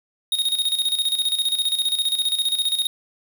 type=tone with tremolo; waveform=square; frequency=3729 Hz; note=A#7; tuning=in tune; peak=-18 dBFS; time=0.32-2.87 s; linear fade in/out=2 ms; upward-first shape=square; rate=15 Hz; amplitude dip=65%; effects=8-bit